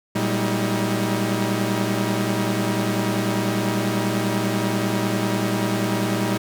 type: tone cluster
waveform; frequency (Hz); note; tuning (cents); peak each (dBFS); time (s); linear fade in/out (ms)
sawtooth; 115.8 / 191 / 201.2 / 317.3; A#2 / G3 / G3 / D#4; -11 / -45 / +45 / +34; -22; 0.15-6.38; 10
effects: none